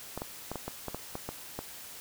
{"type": "clicks", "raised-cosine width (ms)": 1, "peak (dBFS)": -21, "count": 10, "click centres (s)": [0.176, 0.219, 0.516, 0.557, 0.68, 0.883, 0.946, 1.154, 1.29, 1.59], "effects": ["white hiss -46 dBFS RMS until 2 s"]}